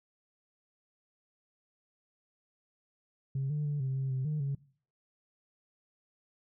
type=tone with pitch steps; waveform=sine; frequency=135.4 / 149.1 / 145.9 / 132.7 / 134.1 / 130.9 / 151.9 / 139 Hz; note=C#3 / D3 / D3 / C3 / C3 / C3 / D#3 / C#3; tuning=-40 / +27 / -11 / +25 / +43 / +1 / -41 / +5 cents; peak=-28 dBFS; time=3.35-4.55 s; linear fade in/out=5 ms; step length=150 ms; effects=noise-tail reverb RT60 0.5 s tail -22 dB re dry + tanh soft clip ceiling -27 dBFS

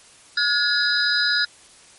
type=tone cluster; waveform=sine; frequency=1436 / 1694 / 3821 / 4037 / 4967 Hz; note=F6 / G#6 / A#7 / B7 / D#8; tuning=+48 / +34 / +42 / +37 / -4 cents; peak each=-22 / -23 / -30 / -25 / -23 dBFS; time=0.37-1.45 s; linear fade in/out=5 ms; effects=white hiss -49 dBFS RMS until 1.98 s + MP3 48 kbps

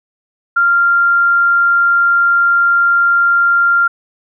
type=tone; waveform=sine; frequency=1390 Hz; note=F6; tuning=9 cents flat; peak=-8 dBFS; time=0.56-3.88 s; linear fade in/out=10 ms; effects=none

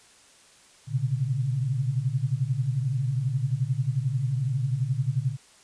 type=tone cluster; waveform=sine; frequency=119.4 / 130.3 / 141.9 Hz; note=A#2 / C3 / C#3; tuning=+42 / -7 / +41 cents; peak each=-28 dBFS; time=0.87-5.37 s; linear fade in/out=50 ms; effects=white hiss -55 dBFS RMS until 5.63 s + resampled to 22050 Hz

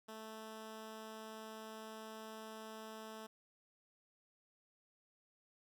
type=tone; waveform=10% pulse; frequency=219.5 Hz; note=A3; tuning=4 cents flat; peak=-40 dBFS; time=0.08-3.27 s; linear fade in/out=10 ms; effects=none

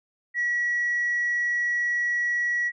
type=tone; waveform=sine; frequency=1927 Hz; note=B6; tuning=43 cents flat; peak=-21 dBFS; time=0.34-2.72 s; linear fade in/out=50 ms; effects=tanh soft clip ceiling -19 dBFS

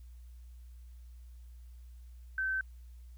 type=tone; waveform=sine; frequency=1541 Hz; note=G6; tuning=30 cents flat; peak=-30 dBFS; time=2.38-2.61 s; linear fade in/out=2 ms; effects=added 60 Hz sine -48 dBFS peak until 3.17 s + white hiss -72 dBFS RMS until 3.17 s

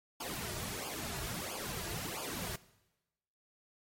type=noise with flanger; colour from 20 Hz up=pink; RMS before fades=-40 dBFS; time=0.2-2.56 s; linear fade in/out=5 ms; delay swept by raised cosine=0.51 to 3.91 ms; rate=1.5 Hz; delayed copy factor=-0.95; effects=noise-tail reverb RT60 1.0 s tail -19 dB re dry + MP3 64 kbps

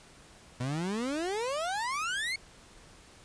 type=exponential sweep; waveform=30% pulse; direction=up; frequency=120 to 2225 Hz; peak=-28 dBFS; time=0.6-2.36 s; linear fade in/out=5 ms; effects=pink hiss -55 dBFS RMS until 3.24 s + resampled to 22050 Hz

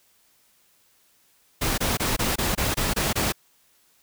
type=noise bursts; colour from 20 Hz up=pink; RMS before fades=-24 dBFS; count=9; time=1.61-3.324 s; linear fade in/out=10 ms; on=170 ms; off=23 ms; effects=white hiss -62 dBFS RMS until 4.02 s

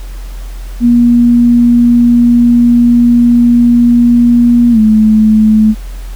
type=tone with pitch glide; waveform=sine; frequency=238.8 to 216.5 Hz; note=A#3 to A3; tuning=+42 to -28 cents; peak=-3 dBFS; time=0.8-5.75 s; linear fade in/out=50 ms; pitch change=-170 cents; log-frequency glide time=4.71-4.79 s; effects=added 43 Hz sine -20 dBFS peak until 6.15 s + pink hiss -37 dBFS RMS until 6.15 s

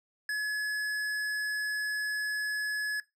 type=tone with tanh clipping; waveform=sine; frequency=1700 Hz; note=G#6; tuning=40 cents sharp; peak=-31 dBFS; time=0.29-3 s; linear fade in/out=2 ms; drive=14 dB; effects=noise-tail reverb RT60 0.2 s tail -21 dB re dry

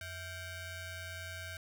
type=ring-modulated tone; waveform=sawtooth; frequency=740 Hz; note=F#5; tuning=in tune; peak=-35 dBFS; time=0.01-1.57 s; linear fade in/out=2 ms; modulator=829 Hz; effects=none

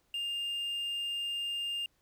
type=tone with quantisation; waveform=triangle; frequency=2808 Hz; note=F7; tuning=9 cents sharp; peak=-31 dBFS; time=0.14-1.86 s; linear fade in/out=2 ms; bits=10; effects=pink hiss -73 dBFS RMS until 2.01 s

